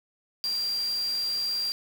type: tone in noise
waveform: sine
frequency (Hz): 4743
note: D8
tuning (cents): +16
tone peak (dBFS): -26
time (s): 0.44-1.72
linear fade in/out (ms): 0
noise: white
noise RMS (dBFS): -42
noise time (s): 0.44-1.72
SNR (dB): +13
effects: none